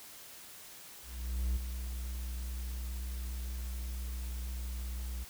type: tone with ADSR envelope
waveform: triangle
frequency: 61.74 Hz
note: B1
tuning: in tune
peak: -26 dBFS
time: 1.02-5.25 s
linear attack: 540 ms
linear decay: 17 ms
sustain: -8 dB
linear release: 22 ms
effects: white hiss -51 dBFS RMS until 5.29 s